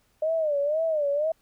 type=tone with vibrato; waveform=sine; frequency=608 Hz; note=D#5; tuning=40 cents flat; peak=-22 dBFS; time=0.22-1.32 s; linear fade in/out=5 ms; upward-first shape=sine; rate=2 Hz; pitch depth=130 cents each way; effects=pink hiss -67 dBFS RMS until 1.41 s